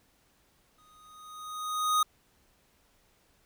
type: tone with exponential growth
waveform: square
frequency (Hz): 1244.5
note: D#6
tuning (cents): 0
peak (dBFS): -22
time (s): 0.78-2.03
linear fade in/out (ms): 5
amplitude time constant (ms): 270
effects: pink hiss -67 dBFS RMS until 3.45 s